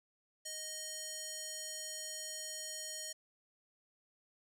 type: tone with band-pass filter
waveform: square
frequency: 622.3 Hz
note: D#5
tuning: in tune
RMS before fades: -44 dBFS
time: 0.45-3.13 s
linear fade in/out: 10 ms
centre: 7300 Hz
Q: 1.9
effects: none